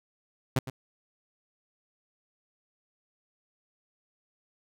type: tone with echo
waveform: sawtooth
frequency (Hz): 130.81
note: C3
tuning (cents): 0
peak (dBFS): -18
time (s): 0.56-0.59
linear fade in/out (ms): 5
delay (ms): 110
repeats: 1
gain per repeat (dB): -13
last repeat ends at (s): 0.7
effects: none